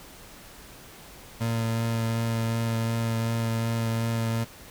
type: tone with vibrato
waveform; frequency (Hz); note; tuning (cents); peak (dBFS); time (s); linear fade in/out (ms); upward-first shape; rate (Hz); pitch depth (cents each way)
30% pulse; 114.4; A#2; -32; -22; 1.4-4.45; 20; sine; 2.7; 12
effects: pink hiss -47 dBFS RMS until 4.7 s